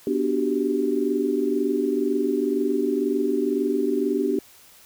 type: chord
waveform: sine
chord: G major seventh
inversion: first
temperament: equal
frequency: 246.9 / 293.7 / 370 / 392 Hz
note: B3 / D4 / F#4 / G4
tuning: 0 / 0 / 0 / 0 cents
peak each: -27 / -25 / -28 / -24 dBFS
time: 0.07-4.39 s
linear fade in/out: 2 ms
effects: white hiss -51 dBFS RMS until 4.85 s